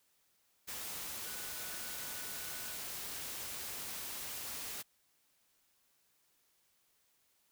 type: tone in noise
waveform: sine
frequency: 1480 Hz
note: F#6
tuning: in tune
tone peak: -54 dBFS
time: 1.24-2.76 s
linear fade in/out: 20 ms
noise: white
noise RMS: -43 dBFS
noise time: 0.67-4.83 s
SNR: -14 dB
effects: white hiss -74 dBFS RMS until 7.51 s